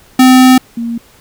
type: tone pair in turn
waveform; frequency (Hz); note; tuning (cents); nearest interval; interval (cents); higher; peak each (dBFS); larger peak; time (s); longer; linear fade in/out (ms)
square / sine; 257 / 233.1; C4 / A#3; -31 / 0; major second; 169; first; -3 / -15; first; 0.19-0.58 / 0.77-0.98; first; 5
effects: pink hiss -44 dBFS RMS until 1.2 s